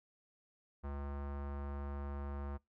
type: tone with low-pass filter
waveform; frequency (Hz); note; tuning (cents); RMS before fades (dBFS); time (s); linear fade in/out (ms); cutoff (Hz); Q
square; 70.7; C#2; +35; -42; 0.83-2.58; 20; 1200; 1.7
effects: noise-tail reverb RT60 0.2 s tail -24 dB re dry